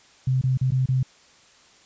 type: tone with dropouts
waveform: sine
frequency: 129.9 Hz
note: C3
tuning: 12 cents flat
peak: -18 dBFS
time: 0.27-1.03 s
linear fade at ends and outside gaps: 5 ms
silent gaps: 0.414-0.437 / 0.574-0.612 / 0.707-0.719 / 0.859-0.887 s
effects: white hiss -54 dBFS RMS until 1.85 s + resampled to 16000 Hz